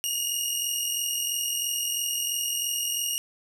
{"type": "tone pair together", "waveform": "15% pulse", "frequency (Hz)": [2838, 2881], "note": ["F7", "F#7"], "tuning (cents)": [27, -47], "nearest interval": "unison", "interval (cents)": 26, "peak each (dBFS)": -22, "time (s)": [0.04, 3.18], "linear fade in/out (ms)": 0, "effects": []}